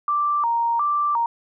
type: tone with vibrato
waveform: sine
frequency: 1046.5 Hz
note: C6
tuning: in tune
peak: -18 dBFS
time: 0.08-1.26 s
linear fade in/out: 2 ms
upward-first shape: square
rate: 1.4 Hz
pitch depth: 200 cents each way
effects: none